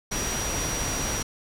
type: tone in noise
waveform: sine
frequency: 5770 Hz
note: F#8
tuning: 44 cents flat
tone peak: -31 dBFS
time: 0.11-1.23 s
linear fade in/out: 10 ms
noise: pink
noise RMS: -29 dBFS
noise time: 0.11-1.23 s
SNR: -5 dB
effects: low-pass 12000 Hz 12 dB/octave